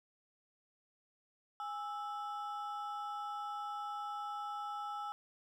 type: ring-modulated tone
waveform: triangle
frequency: 1070 Hz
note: C6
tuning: 38 cents sharp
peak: -34 dBFS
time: 1.6-5.12 s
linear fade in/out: 0 ms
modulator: 245 Hz
effects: none